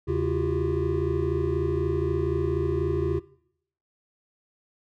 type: tone cluster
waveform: triangle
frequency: 81.4 / 137.3 / 340.1 / 364.1 / 396.9 Hz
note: E2 / C#3 / F4 / F#4 / G4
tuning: -21 / -16 / -46 / -28 / +22 cents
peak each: -28 dBFS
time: 0.07-3.2 s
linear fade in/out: 20 ms
effects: noise-tail reverb RT60 0.7 s tail -20 dB re dry